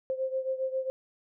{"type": "beating tone pair", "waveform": "sine", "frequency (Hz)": [523.3, 530.7], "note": ["C5", "C5"], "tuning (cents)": [0, 24], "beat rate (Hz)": 7.4, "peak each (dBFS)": [-30, -34], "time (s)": [0.1, 0.9], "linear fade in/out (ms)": 0, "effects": []}